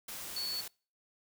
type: tone in noise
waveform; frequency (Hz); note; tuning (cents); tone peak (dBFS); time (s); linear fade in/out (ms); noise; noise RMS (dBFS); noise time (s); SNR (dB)
sine; 4435; C#8; 0; -34; 0.36-0.61; 5; white; -43; 0.08-0.68; +6
effects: noise-tail reverb RT60 0.4 s tail -26 dB re dry